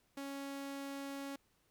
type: tone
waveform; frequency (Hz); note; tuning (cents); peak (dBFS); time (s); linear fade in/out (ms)
sawtooth; 277.2; C#4; 0; -38; 0.17-1.36; 5
effects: pink hiss -75 dBFS RMS until 1.7 s